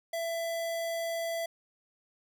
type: tone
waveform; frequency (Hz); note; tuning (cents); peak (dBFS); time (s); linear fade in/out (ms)
square; 667; E5; +20; -32; 0.13-1.46; 5
effects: none